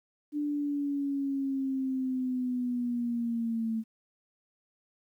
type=linear sweep; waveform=sine; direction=down; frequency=296.2 to 221.7 Hz; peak=-28 dBFS; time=0.32-3.84 s; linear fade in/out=50 ms; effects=11-bit